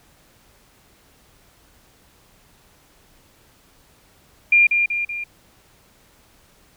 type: tone with echo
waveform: sine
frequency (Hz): 2400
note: D7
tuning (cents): +37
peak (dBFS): -10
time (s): 4.52-4.67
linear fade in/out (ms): 5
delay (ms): 190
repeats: 3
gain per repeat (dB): -5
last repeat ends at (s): 5.24
effects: pink hiss -55 dBFS RMS until 6.76 s